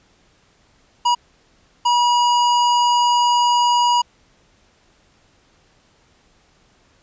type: tone bursts at uneven times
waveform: square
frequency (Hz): 965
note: B5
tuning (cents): -40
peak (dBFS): -14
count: 2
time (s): 1.05-1.15 / 1.85-4.02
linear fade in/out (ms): 10
effects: pink hiss -57 dBFS RMS until 7.02 s + resampled to 16000 Hz